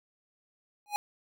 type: tone with exponential growth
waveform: square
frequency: 828 Hz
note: G#5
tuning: 5 cents flat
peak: -24 dBFS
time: 0.86-0.96 s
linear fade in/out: 0 ms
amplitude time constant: 20 ms
effects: none